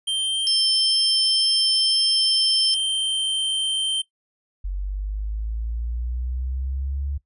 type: tone with pitch glide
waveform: square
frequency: 3151 to 3126 Hz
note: G7 to G7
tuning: +8 to -6 cents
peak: -21 dBFS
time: 0.07-4.02 s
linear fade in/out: 10 ms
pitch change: -14 cents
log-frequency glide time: 2.02-3.25 s
type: tone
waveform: sine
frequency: 5274 Hz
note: E8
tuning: in tune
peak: -19 dBFS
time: 0.47-2.74 s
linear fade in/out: 0 ms
type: linear sweep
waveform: sine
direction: up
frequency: 46 to 71 Hz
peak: -24 dBFS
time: 4.64-7.18 s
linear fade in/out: 10 ms
effects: noise-tail reverb RT60 0.1 s tail -18 dB re dry + resampled to 24000 Hz